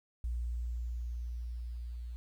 sine tone with level ramp, 59.3 Hz, A#1, 30 cents sharp, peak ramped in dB -32 to -39 dBFS, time 0.24-2.16 s, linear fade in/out 0 ms, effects 11-bit

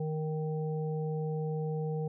harmonic tone, 155.56 Hz, D#3, in tune, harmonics 1 / 3 / 5, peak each -32 / -36 / -45 dBFS, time 0-2.08 s, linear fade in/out 5 ms, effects none

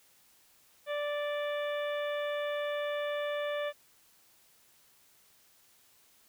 harmonic tone, 586 Hz, D5, 4 cents flat, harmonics 1 / 2 / 3 / 4 / 5 / 6, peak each -32 / -42 / -41 / -46 / -49 / -47 dBFS, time 0.86-3.73 s, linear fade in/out 50 ms, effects white hiss -64 dBFS RMS until 6.28 s

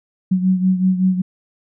sine beating tone pair, 185 / 190.3 Hz, F#3 / F#3, 0 / +49 cents, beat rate 5.3 Hz, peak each -14 / -20 dBFS, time 0.31-1.22 s, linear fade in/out 10 ms, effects none

